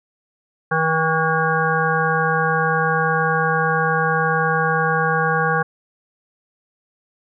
harmonic tone with a mistuned harmonic, 160.4 Hz, E3, 47 cents flat, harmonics 1 / 3 / 5 / 7 / 9 / 10, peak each -23 / -23 / -23 / -23 / -23 / -23 dBFS, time 0.71-5.63 s, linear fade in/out 10 ms, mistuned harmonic 10, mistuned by +23 cents, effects none

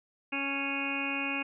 harmonic tone with a mistuned harmonic, 277.2 Hz, C#4, in tune, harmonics 1 / 2 / 3 / 4 / 5 / 6 / 8 / 9 / 10, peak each -36 / -44 / -42 / -43 / -44 / -43 / -39 / -34 / -38 dBFS, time 0.32-1.43 s, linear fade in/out 10 ms, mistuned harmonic 8, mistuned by -21 cents, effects none

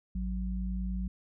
sine tone pair together, 54.75 / 185 Hz, A1 / F#3, -8 / 0 cents, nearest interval octave + major sixth, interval 2108 cents, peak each -32 / -35 dBFS, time 0.15-1.08 s, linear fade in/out 5 ms, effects none

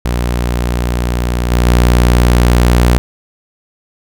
sawtooth tone with level steps, 60.2 Hz, B1, 44 cents flat, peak -9 / -5 / -3 dBFS, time 0.05-2.98 s, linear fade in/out 0 ms, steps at 1.51 / 1.66 s, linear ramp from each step 10 ms, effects none

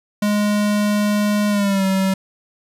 square tone with pitch glide, 207.7 to 191.57 Hz, G#3 to G3, 0 to -40 cents, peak -16 dBFS, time 0.22-2.14 s, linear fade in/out 5 ms, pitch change -140 cents, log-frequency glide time 1.49-1.85 s, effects resampled to 32000 Hz + 9-bit

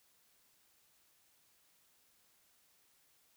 silence, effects white hiss -71 dBFS RMS until 3.36 s

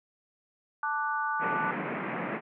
sine chord, D major, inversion second, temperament equal, 880 / 1174.7 / 1480 Hz, A5 / D6 / F#6, 0 / 0 / 0 cents, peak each -32 dBFS, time 0.83-1.71 s, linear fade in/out 2 ms
pink band-pass noise, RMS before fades -34 dBFS, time 1.39-2.41 s, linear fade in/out 50 ms, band 150 to 2400 Hz, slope 48 dB/octave
effects none

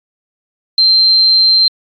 sine tone, 4138 Hz, C8, 20 cents flat, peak -6 dBFS, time 0.78-1.68 s, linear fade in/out 2 ms, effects AAC 48 kbps

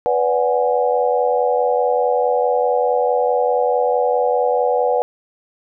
sine chord, G# half-diminished seventh, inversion first, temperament equal with one note detuned, 493.9 / 578.6 / 740 / 830.6 Hz, B4 / D5 / F#5 / G#5, 0 / -26 / 0 / 0 cents, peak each -17 / -21 / -20 / -23 dBFS, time 0.06-5.02 s, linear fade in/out 0 ms, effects none

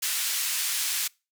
white band-pass noise, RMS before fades -28 dBFS, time 0.02-1.08 s, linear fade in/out 10 ms, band 1800 to 13000 Hz, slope 12 dB/octave, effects noise-tail reverb RT60 0.3 s tail -26 dB re dry

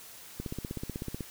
click train, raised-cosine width 3 ms, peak -22 dBFS, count 14, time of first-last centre 0.4-1.207 s, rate 16.1 Hz, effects white hiss -49 dBFS RMS until 1.3 s

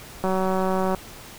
click train, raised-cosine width 1 ms, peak -11 dBFS, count 134, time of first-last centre 0.24-0.947 s, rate 188 Hz, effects pink hiss -42 dBFS RMS until 1.38 s

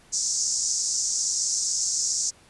pink band-pass noise, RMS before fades -26 dBFS, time 0.12-2.31 s, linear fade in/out 20 ms, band 5500 to 7500 Hz, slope 48 dB/octave, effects pink hiss -55 dBFS RMS until 2.49 s + resampled to 24000 Hz

